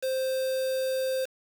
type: tone with quantisation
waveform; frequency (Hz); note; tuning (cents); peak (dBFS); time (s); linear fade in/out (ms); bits
triangle; 523.3; C5; 0; -24; 0.02-1.26; 20; 6
effects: none